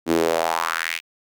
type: tone with high-pass filter sweep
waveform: sawtooth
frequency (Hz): 82.41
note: E2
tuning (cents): 0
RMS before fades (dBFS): -22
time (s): 0.06-1.01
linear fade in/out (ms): 50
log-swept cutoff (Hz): 280 to 2600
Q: 3.3
effects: none